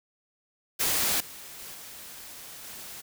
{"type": "noise with level steps", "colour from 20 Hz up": "white", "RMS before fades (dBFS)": [-26, -44, -42, -44, -42], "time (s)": [0.79, 3.02], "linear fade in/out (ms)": 20, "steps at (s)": [1.2, 1.59, 1.74, 2.64], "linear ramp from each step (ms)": 5, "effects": []}